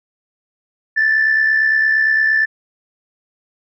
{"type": "tone with amplitude modulation", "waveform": "sine", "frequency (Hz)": 1760, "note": "A6", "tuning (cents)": 0, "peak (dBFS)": -8, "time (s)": [0.96, 2.46], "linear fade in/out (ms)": 20, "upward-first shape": "sine", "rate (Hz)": 68.7, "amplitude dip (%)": 55, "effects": ["tanh soft clip ceiling -7 dBFS"]}